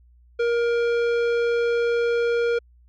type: tone with tanh clipping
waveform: sine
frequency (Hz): 471.1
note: A#4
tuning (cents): +18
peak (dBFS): -21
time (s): 0.39-2.59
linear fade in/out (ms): 10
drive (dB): 14
effects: added 60 Hz sine -51 dBFS peak until 2.88 s